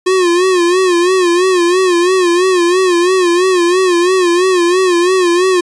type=tone with vibrato; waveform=square; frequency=359.8 Hz; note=F#4; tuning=48 cents flat; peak=-9 dBFS; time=0.06-5.61 s; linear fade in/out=10 ms; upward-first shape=sine; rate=3 Hz; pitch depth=88 cents each way; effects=resampled to 22050 Hz